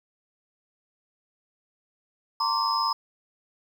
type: tone cluster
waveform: sine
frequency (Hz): 917 / 1056 / 1156 / 5080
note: A#5 / C6 / D6 / D#8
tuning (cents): -29 / +16 / -28 / +35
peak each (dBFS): -28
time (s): 2.4-2.93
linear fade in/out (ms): 5
effects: 8-bit